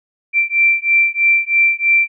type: beating tone pair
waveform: sine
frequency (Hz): 2349 / 2352.1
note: D7 / D7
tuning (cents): 0 / +2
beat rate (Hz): 3.1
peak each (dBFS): -14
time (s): 0.33-2.08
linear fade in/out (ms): 50
effects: none